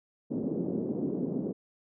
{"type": "band-pass noise", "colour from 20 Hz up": "pink", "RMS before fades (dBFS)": -32, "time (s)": [0.3, 1.53], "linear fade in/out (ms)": 20, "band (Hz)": [190, 410], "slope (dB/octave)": 24, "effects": []}